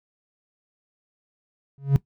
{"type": "tone with exponential growth", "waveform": "triangle", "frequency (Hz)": 138.59, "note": "C#3", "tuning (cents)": 0, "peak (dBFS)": -7, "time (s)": [1.78, 1.96], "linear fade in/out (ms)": 0, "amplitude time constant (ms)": 38, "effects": ["noise-tail reverb RT60 0.1 s tail -18 dB re dry", "tanh soft clip ceiling -5 dBFS"]}